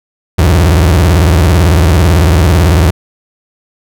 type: tone with vibrato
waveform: 35% pulse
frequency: 82.1 Hz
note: E2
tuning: 6 cents flat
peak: -3 dBFS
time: 0.38-2.91 s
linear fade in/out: 10 ms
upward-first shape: sine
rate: 18 Hz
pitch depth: 250 cents each way
effects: none